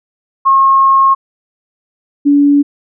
sine tone pair in turn, 1081 / 286.3 Hz, C#6 / D4, -44 / -44 cents, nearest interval octave + major seventh, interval 2300 cents, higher first, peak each -5 dBFS, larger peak neither, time 0.45-1.15 / 2.25-2.63 s, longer first, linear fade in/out 20 ms, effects none

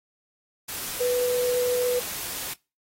sine tone in noise, 493.9 Hz, B4, in tune, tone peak -21 dBFS, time 1-2 s, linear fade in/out 10 ms, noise white, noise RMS -33 dBFS, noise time 0.68-2.54 s, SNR +9 dB, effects noise-tail reverb RT60 0.3 s tail -25 dB re dry + AAC 48 kbps

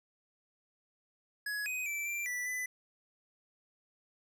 square tone with pitch steps, 1680 / 2507 / 2329 / 2359 / 1969 / 2001 Hz, G#6 / D#7 / D7 / D7 / B6 / B6, +19 / +12 / -15 / +7 / -6 / +22 cents, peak -35 dBFS, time 1.46-2.66 s, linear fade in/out 5 ms, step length 200 ms, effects none

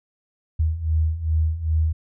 sine beating tone pair, 77.78 / 80.28 Hz, D#2 / E2, 0 / -45 cents, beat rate 2.5 Hz, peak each -24 / -20 dBFS, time 0.59-1.93 s, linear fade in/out 10 ms, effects none

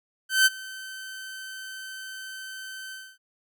sawtooth tone with ADSR envelope, 1538 Hz, G6, 33 cents flat, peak -11 dBFS, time 0.29-3.18 s, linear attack 170 ms, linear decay 28 ms, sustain -22 dB, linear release 260 ms, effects none

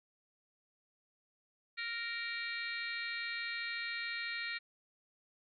harmonic tone, 466.2 Hz, A#4, in tune, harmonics 3 / 4 / 5 / 6 / 7 / 8 / 9, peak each -46 / -41 / -42 / -51 / -55 / -48 / -46 dBFS, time 1.77-4.59 s, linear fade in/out 20 ms, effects none

